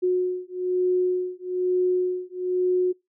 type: beating tone pair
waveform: sine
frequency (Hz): 363.7 / 364.8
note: F#4 / F#4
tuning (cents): -30 / -24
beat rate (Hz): 1.1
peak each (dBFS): -24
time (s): 0.02-2.93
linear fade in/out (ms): 20
effects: noise-tail reverb RT60 0.2 s tail -24 dB re dry